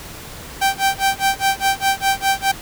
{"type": "tone with tremolo", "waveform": "sawtooth", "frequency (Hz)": 781, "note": "G5", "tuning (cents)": -7, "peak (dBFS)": -9, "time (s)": [0.61, 2.52], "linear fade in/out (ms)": 10, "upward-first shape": "sine", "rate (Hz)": 4.9, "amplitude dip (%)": 100, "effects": ["pink hiss -35 dBFS RMS until 2.61 s"]}